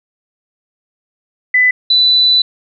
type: tone pair in turn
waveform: sine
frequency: 2000 / 3984 Hz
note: B6 / B7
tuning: +21 / +14 cents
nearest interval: octave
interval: 1193 cents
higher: second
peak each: -7 dBFS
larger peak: neither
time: 1.54-1.71 / 1.9-2.42 s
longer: second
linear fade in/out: 5 ms
effects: none